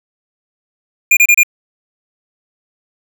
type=tone bursts; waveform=square; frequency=2413 Hz; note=D7; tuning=46 cents sharp; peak=-6 dBFS; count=4; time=1.11-1.433 s; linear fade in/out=5 ms; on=59 ms; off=29 ms; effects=none